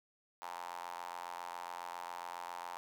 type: tone with high-pass filter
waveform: square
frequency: 43.65 Hz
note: F1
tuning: in tune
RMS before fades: -45 dBFS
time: 0.42-2.77 s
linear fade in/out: 0 ms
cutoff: 890 Hz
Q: 5.3
effects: none